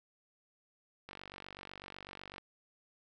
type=click train; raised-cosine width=0.3 ms; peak=-30 dBFS; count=63; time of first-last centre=1.09-2.382 s; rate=48 Hz; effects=none